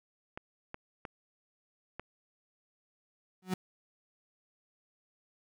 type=clicks; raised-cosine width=0.5 ms; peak=-25 dBFS; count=4; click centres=0.375 / 0.744 / 1.052 / 1.996 s
type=tone with exponential growth; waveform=35% pulse; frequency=185 Hz; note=F#3; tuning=in tune; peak=-25 dBFS; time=3.42-3.54 s; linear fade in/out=5 ms; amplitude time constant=24 ms
effects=none